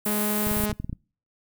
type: high-pass noise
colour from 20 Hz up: white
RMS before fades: -29 dBFS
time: 0.05-0.66 s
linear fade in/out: 5 ms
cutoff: 8900 Hz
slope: 24 dB/octave
type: tone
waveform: sawtooth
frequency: 210 Hz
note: G#3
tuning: 19 cents sharp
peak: -21 dBFS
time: 0.06-0.72 s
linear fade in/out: 2 ms
type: clicks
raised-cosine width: 5 ms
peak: -19 dBFS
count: 11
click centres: 0.469 / 0.515 / 0.569 / 0.601 / 0.637 / 0.697 / 0.728 / 0.8 / 0.845 / 0.896 / 0.929 s
effects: noise-tail reverb RT60 0.4 s tail -25 dB re dry